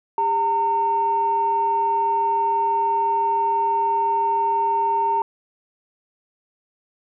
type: tone pair together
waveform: sine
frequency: 402.1 / 913 Hz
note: G4 / A#5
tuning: +44 / -36 cents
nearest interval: octave + major second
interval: 1420 cents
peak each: -27 / -17 dBFS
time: 0.18-5.22 s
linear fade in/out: 2 ms
effects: tanh soft clip ceiling -11 dBFS